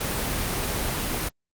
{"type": "noise", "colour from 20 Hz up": "pink", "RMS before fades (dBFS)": -27, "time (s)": [0, 1.29], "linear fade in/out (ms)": 10, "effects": ["Opus 24 kbps"]}